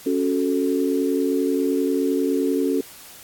sine chord, F# minor, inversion second, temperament equal, 277.2 / 370 / 440 Hz, C#4 / F#4 / A4, 0 / 0 / 0 cents, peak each -21 / -24 / -24 dBFS, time 0.06-2.81 s, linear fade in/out 5 ms, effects white hiss -43 dBFS RMS until 3.23 s + AAC 64 kbps

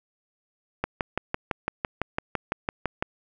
click train, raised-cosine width 0.5 ms, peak -10 dBFS, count 14, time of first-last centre 0.84-3.025 s, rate 5.95 Hz, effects none

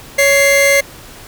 45% pulse tone pair together, 558.4 / 2093 Hz, C#5 / C7, +13 / 0 cents, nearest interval octave + major seventh, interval 2287 cents, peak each -11 dBFS, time 0.18-0.81 s, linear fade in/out 10 ms, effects pink hiss -36 dBFS RMS until 1.27 s

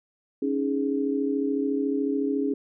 sine chord, C# suspended second, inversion none, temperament equal, 277.2 / 311.1 / 415.3 Hz, C#4 / D#4 / G#4, 0 / 0 / 0 cents, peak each -25 / -31 / -28 dBFS, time 0.42-2.54 s, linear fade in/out 5 ms, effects none

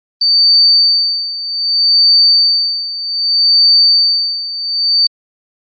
sine tone with tremolo, 4587 Hz, D8, 42 cents flat, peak -5 dBFS, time 0.21-5.07 s, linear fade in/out 5 ms, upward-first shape sine, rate 0.64 Hz, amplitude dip 80%, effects Opus 32 kbps

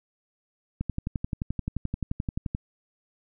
click train, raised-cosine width 5 ms, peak -16 dBFS, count 21, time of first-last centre 0.81-2.549 s, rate 11.5 Hz, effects none

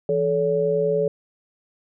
sine tone cluster, 167.1 / 435.1 / 566 Hz, E3 / A4 / C#5, +24 / -19 / +36 cents, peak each -28 / -20 / -23 dBFS, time 0.09-1.08 s, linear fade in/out 2 ms, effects none

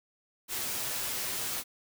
white noise with comb filter, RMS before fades -34 dBFS, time 0.48-1.64 s, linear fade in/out 50 ms, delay 8 ms, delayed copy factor +0.5, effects none

